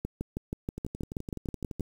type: two click trains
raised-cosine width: 3 ms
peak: -24 / -19 dBFS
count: 13 / 12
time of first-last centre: 0.78-1.797 / 0.05-1.807 s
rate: 11.8 / 6.26 Hz
effects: 8-bit